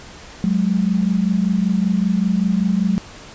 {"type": "tone pair together", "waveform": "sine", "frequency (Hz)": [185, 210.2], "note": ["F#3", "G#3"], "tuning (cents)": [0, 21], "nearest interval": "major second", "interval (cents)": 221, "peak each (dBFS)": [-17, -18], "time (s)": [0.44, 2.98], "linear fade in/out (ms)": 0, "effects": ["pink hiss -39 dBFS RMS until 3.34 s", "resampled to 16000 Hz"]}